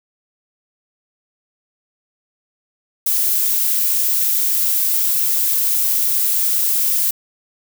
violet noise, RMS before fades -17 dBFS, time 3.06-7.11 s, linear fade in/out 5 ms, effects none

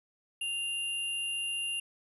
sine tone pair together, 2794 / 10839 Hz, F7 / E9, 0 / +47 cents, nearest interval octave + major seventh, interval 2347 cents, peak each -32 / -39 dBFS, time 0.41-1.8 s, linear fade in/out 5 ms, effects none

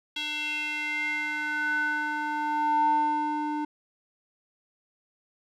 square tone with band-pass filter sweep, 300 Hz, D4, 37 cents sharp, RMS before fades -28 dBFS, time 0.16-3.65 s, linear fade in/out 5 ms, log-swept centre 3200 to 620 Hz, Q 5.3, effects none

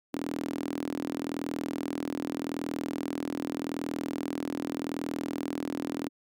sawtooth tone with high-pass filter, 40.84 Hz, E1, 15 cents flat, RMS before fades -34 dBFS, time 0.13-6.09 s, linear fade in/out 10 ms, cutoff 280 Hz, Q 5, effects none

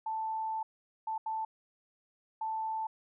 sine tone bursts at uneven times, 882 Hz, A5, 4 cents sharp, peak -32 dBFS, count 4, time 0.06-0.63 / 1.07-1.18 / 1.26-1.45 / 2.41-2.87 s, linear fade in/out 5 ms, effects none

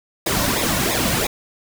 pink noise with flanger, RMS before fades -20 dBFS, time 0.26-1.27 s, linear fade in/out 5 ms, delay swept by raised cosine 0.67 to 2.47 ms, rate 3 Hz, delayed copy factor -0.7, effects none

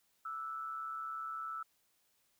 sine tone with amplitude modulation, 1318.5 Hz, E6, in tune, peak -36 dBFS, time 0.25-1.63 s, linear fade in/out 5 ms, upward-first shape sine, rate 140 Hz, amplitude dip 60%, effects white hiss -75 dBFS RMS until 2.39 s

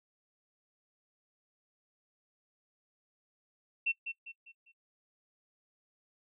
sine tone with echo, 2700 Hz, E7, 41 cents sharp, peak -28 dBFS, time 3.86-3.92 s, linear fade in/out 10 ms, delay 200 ms, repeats 4, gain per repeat -8 dB, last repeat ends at 4.72 s, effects noise-tail reverb RT60 0.1 s tail -19 dB re dry

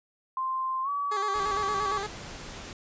sine tone with pitch glide, 1046.5 to 1141.2 Hz, C6 to C#6, 0 to +50 cents, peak -27 dBFS, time 0.37-1.98 s, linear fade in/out 2 ms, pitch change +150 cents, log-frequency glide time 0.83-0.89 s
15% pulse tone with vibrato, 408.6 Hz, G#4, 28 cents flat, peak -25 dBFS, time 1.11-2.07 s, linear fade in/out 10 ms, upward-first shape square, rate 8.7 Hz, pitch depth 56 cents each way
pink noise, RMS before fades -41 dBFS, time 1.35-2.73 s, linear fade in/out 2 ms
effects resampled to 16000 Hz

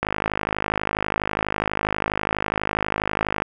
click train, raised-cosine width 0.5 ms, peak -6 dBFS, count 178, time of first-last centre 0.03-3.421 s, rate 52.2 Hz, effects none

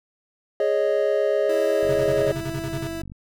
triangle chord, Ab suspended fourth, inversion none, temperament equal, 415.3 / 554.4 / 622.3 Hz, Ab4 / Db5 / Eb5, 0 / 0 / 0 cents, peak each -21 dBFS, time 0.6-2.32 s, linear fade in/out 2 ms
30% pulse tone, 329.6 Hz, E4, in tune, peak -27 dBFS, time 1.49-3.02 s, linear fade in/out 5 ms
click train, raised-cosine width 5 ms, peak -27 dBFS, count 63, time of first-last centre 1.83-3.119 s, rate 48.1 Hz
square tone bursts, 134.4 Hz, C3, 47 cents sharp, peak -28 dBFS, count 11, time 1.89-2.874 s, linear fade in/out 5 ms, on 54 ms, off 39 ms
effects none

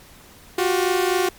sawtooth tone pair together, 357.7 / 381.7 Hz, F4 / G4, +41 / -46 cents, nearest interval minor second, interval 113 cents, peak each -16 / -18 dBFS, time 0.58-1.29 s, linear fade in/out 5 ms, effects pink hiss -47 dBFS RMS until 1.38 s + MP3 96 kbps

